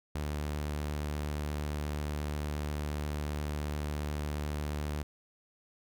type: tone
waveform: sawtooth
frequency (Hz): 74.3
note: D2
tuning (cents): +21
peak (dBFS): -29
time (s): 0.15-5.03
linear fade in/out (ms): 5
effects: none